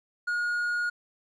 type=tone; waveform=triangle; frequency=1438 Hz; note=F#6; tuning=50 cents flat; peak=-24 dBFS; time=0.27-0.9 s; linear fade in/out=10 ms; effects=resampled to 22050 Hz + 11-bit